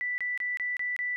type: tone bursts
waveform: sine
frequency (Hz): 1975.5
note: B6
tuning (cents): 0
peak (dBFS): -28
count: 6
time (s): 0.01-1.16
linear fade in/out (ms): 0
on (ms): 170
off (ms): 26
effects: none